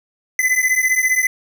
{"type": "beating tone pair", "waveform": "square", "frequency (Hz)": [2014, 2029], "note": ["B6", "B6"], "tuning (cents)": [33, 46], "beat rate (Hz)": 15, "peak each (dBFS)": [-18, -18], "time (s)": [0.39, 1.27], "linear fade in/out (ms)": 2, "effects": []}